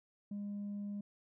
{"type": "tone with tanh clipping", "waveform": "triangle", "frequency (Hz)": 203.7, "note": "G#3", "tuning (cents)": -33, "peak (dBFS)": -39, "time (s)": [0.31, 1.01], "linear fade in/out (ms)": 5, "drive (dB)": 6, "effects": []}